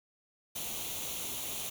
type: noise with comb filter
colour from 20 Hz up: white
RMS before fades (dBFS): -38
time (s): 0.55-1.7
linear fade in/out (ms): 10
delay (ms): 0.3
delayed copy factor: +0.65
effects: none